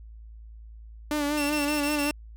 sawtooth tone with vibrato, 293.7 Hz, D4, in tune, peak -21 dBFS, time 1.11-2.11 s, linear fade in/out 2 ms, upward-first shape sine, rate 5.2 Hz, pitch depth 45 cents each way
sawtooth tone bursts, 2697 Hz, E7, 39 cents sharp, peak -27 dBFS, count 5, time 1.37-2.112 s, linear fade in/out 5 ms, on 130 ms, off 23 ms
effects added 55 Hz sine -42 dBFS peak until 2.36 s

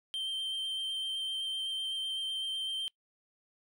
triangle tone with vibrato, 3136 Hz, G7, in tune, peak -31 dBFS, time 0.14-2.88 s, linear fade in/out 0 ms, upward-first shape square, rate 7.9 Hz, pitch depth 10 cents each way, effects noise-tail reverb RT60 0.1 s tail -23 dB re dry

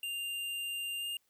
square tone with pitch glide, 2794 to 2817 Hz, F7 to F7, 0 to +14 cents, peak -36 dBFS, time 0.03-1.17 s, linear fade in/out 2 ms, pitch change +14 cents, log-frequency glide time 0.99-1.06 s, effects white hiss -75 dBFS RMS until 1.29 s

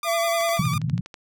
sawtooth tone with vibrato, 1174.7 Hz, D6, in tune, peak -23 dBFS, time 0.03-0.78 s, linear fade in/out 2 ms, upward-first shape sine, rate 10 Hz, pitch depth 65 cents each way
square tone, 674 Hz, E5, 38 cents sharp, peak -22 dBFS, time 0.04-0.6 s, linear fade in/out 50 ms
click train, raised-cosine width 0.2 ms, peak -22 dBFS, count 10, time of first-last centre 0.41-1.142 s, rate 12.3 Hz
pink band-pass noise, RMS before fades -24 dBFS, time 0.59-1.01 s, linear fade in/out 5 ms, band 110 to 180 Hz, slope 48 dB/octave
effects none

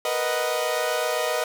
sawtooth chord, B major seventh, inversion third, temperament equal, 466.2 / 493.9 / 622.3 / 740 Hz, A#4 / B4 / D#5 / F#5, 0 / 0 / 0 / 0 cents, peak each -28 / -24 / -22 / -28 dBFS, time 0.05-1.44 s, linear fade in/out 2 ms, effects none

